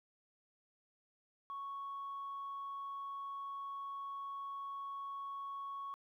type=tone; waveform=sine; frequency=1108.7 Hz; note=C#6; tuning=in tune; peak=-40 dBFS; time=1.5-5.94 s; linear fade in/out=0 ms; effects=tanh soft clip ceiling -38 dBFS + 13-bit